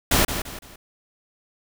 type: noise with echo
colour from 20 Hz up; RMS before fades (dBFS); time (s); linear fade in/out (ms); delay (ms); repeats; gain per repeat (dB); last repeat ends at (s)
pink; -18; 0.11-0.25; 5; 170; 3; -9; 0.76
effects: none